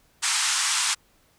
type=band-pass noise; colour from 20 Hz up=white; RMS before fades=-24 dBFS; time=0.22-0.95 s; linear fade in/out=20 ms; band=860 to 9100 Hz; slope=48 dB/octave; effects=pink hiss -62 dBFS RMS until 1.38 s